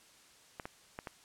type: clicks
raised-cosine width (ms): 0.5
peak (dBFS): -25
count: 4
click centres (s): 0.598 / 0.655 / 0.989 / 1.072
effects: white hiss -61 dBFS RMS until 1.24 s + low-pass 9000 Hz 12 dB/octave